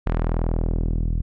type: tone with low-pass filter sweep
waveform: sawtooth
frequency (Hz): 40.69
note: E1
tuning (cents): -22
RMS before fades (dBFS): -22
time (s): 0.06-1.22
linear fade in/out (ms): 10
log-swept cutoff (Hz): 2000 to 150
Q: 0.84
effects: none